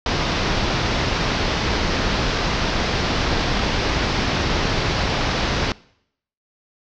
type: low-pass noise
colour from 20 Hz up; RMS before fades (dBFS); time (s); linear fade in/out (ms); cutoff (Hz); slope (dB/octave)
pink; -21; 0.06-5.72; 2; 5600; 48
effects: noise-tail reverb RT60 0.7 s tail -22 dB re dry